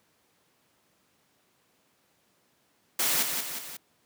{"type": "noise with echo", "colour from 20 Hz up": "white", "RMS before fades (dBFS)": -26, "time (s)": [2.99, 3.23], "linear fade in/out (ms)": 5, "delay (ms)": 180, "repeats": 3, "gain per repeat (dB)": -5, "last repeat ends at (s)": 3.77, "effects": ["pink hiss -68 dBFS RMS until 4.05 s", "high-pass 150 Hz 12 dB/octave"]}